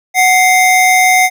square tone pair together, 740 / 2093 Hz, F#5 / C7, 0 / 0 cents, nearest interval octave + tritone, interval 1800 cents, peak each -10 dBFS, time 0.14-1.3 s, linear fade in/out 50 ms, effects none

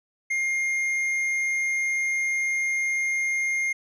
sine tone with tanh clipping, 2123 Hz, C7, 25 cents sharp, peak -24 dBFS, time 0.3-3.73 s, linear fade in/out 10 ms, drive 7 dB, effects none

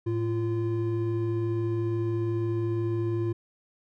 triangle tone pair together, 110 / 344.1 Hz, A2 / F4, 0 / -26 cents, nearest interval octave + minor sixth, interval 1974 cents, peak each -26 dBFS, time 0.06-3.33 s, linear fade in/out 10 ms, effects none

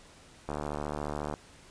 click train, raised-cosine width 1 ms, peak -20 dBFS, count 64, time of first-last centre 0.49-1.339 s, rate 74.2 Hz, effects pink hiss -55 dBFS RMS until 1.7 s + resampled to 22050 Hz

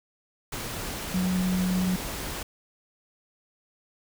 sine tone in noise, 183.7 Hz, F#3, 12 cents flat, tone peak -23 dBFS, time 1.14-1.96 s, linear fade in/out 5 ms, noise pink, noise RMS -34 dBFS, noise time 0.52-2.43 s, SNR +8 dB, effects none

